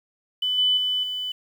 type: tone with level steps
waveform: sine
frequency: 3000 Hz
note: F#7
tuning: 23 cents sharp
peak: -21 / -17 / -21 / -26 dBFS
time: 0.42-1.32 s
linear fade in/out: 5 ms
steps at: 0.58 / 0.77 / 1.03 s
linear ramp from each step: 5 ms
effects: 8-bit